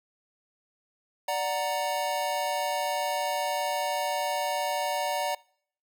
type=chord; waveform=square; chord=D augmented; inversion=none; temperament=equal; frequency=587.3 / 740 / 932.3 Hz; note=D5 / F#5 / A#5; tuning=0 / 0 / 0 cents; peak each=-32 dBFS; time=1.28-5.35 s; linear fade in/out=5 ms; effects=noise-tail reverb RT60 0.6 s tail -24 dB re dry